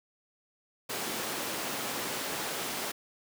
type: high-pass noise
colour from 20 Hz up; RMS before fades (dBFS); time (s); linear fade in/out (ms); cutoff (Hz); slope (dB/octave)
pink; -35; 0.89-2.92; 10; 260; 12
effects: none